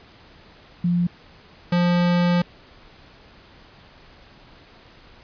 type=tone pair in turn; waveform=sine / square; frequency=174.61 / 175.43 Hz; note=F3 / F3; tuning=0 / +8 cents; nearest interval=unison; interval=8 cents; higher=second; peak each=-17 dBFS; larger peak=neither; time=0.84-1.07 / 1.72-2.42 s; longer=second; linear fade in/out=5 ms; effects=pink hiss -49 dBFS RMS until 5.23 s + resampled to 11025 Hz